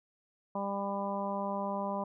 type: harmonic tone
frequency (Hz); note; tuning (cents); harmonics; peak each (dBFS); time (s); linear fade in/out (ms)
199.1; G3; +27; 1 / 2 / 3 / 4 / 5 / 6; -37 / -44 / -37 / -40 / -37 / -49; 0.55-2.04; 5
effects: none